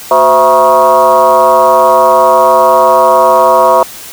sine tone with frequency modulation, 808 Hz, G#5, 48 cents flat, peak -3 dBFS, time 0.11-3.83 s, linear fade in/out 2 ms, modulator 146 Hz, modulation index 2.3, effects white hiss -28 dBFS RMS until 4.12 s

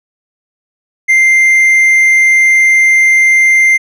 triangle tone, 2093 Hz, C7, in tune, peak -3 dBFS, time 1.08-3.78 s, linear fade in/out 20 ms, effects resampled to 32000 Hz

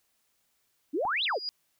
sine exponential two-way sweep, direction up then down, 261.6 to 4186 to 339.9 Hz, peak -26 dBFS, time 0.93-1.39 s, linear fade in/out 20 ms, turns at 1.24 s
click, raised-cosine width 1 ms, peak -28 dBFS, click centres 1.052 s
sine tone with exponential growth, 4877 Hz, D#8, 35 cents flat, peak -28 dBFS, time 1.17-1.49 s, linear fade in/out 0 ms, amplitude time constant 69 ms
effects white hiss -73 dBFS RMS until 1.79 s

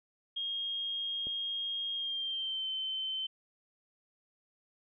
sine tone with pitch glide, 3247 to 3081 Hz, G#7 to G7, -40 to -31 cents, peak -33 dBFS, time 0.36-3.27 s, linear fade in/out 10 ms, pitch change -91 cents, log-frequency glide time 1.94-2.68 s
click, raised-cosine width 2 ms, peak -34 dBFS, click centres 1.27 s
effects none

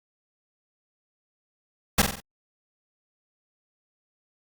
pink noise with echo, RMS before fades -18 dBFS, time 1.98-2.02 s, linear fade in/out 5 ms, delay 46 ms, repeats 4, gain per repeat -6 dB, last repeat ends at 2.204 s, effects Opus 48 kbps

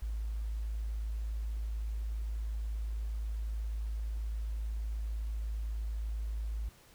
sine tone, 54.1 Hz, A1, 29 cents flat, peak -33 dBFS, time 0.02-6.69 s, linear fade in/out 5 ms, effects pink hiss -60 dBFS RMS until 6.94 s

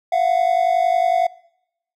triangle tone pair together, 680 / 730.9 Hz, F5 / F#5, -46 / -21 cents, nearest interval minor second, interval 125 cents, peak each -16 dBFS, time 0.12-1.27 s, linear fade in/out 5 ms, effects noise-tail reverb RT60 0.8 s tail -22 dB re dry

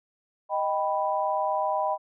sine chord, Eb augmented, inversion none, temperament equal, 622.3 / 784 / 987.8 Hz, Eb5 / G5 / B5, 0 / 0 / 0 cents, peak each -28 dBFS, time 0.49-1.98 s, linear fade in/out 50 ms, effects none

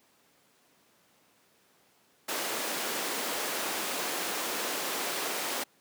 pink high-pass noise, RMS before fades -33 dBFS, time 2.28-5.64 s, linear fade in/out 10 ms, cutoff 330 Hz, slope 12 dB/octave, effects pink hiss -65 dBFS RMS until 5.8 s + high-pass 200 Hz 12 dB/octave

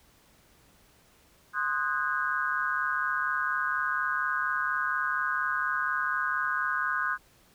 sine chord, Ab dominant seventh, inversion first, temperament equal with one note detuned, 1046.5 / 1244.5 / 1480 / 1624.2 Hz, C6 / Eb6 / Gb6 / Ab6, 0 / 0 / 0 / -39 cents, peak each -34 / -32 / -30 / -32 dBFS, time 1.53-7.18 s, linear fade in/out 50 ms, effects pink hiss -61 dBFS RMS until 7.54 s

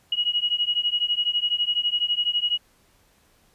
sine beating tone pair, 2896 / 2908 Hz, F#7 / F#7, -38 / -31 cents, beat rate 12 Hz, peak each -24 dBFS, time 0.12-2.58 s, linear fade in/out 5 ms, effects pink hiss -61 dBFS RMS until 3.54 s + resampled to 32000 Hz

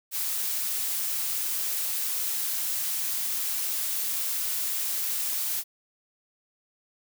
blue noise, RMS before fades -29 dBFS, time 0.11-5.64 s, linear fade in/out 50 ms, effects none

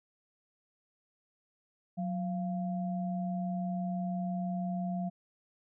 sine tone pair together, 183.02 / 691 Hz, F#3 / F5, -19 / -19 cents, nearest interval octave + major seventh, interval 2300 cents, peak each -32 / -39 dBFS, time 1.97-5.1 s, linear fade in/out 20 ms, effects none

